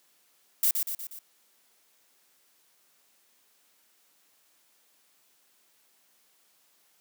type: noise with echo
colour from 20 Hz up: violet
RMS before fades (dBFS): -23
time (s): 0.63-0.71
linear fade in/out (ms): 2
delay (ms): 120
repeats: 4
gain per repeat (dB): -5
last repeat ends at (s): 1.19
effects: white hiss -66 dBFS RMS until 7 s + high-pass 200 Hz 12 dB/octave